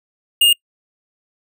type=tone; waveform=square; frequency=2832 Hz; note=F7; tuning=23 cents sharp; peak=-10 dBFS; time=0.41-0.53 s; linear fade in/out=5 ms; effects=noise-tail reverb RT60 0.1 s tail -26 dB re dry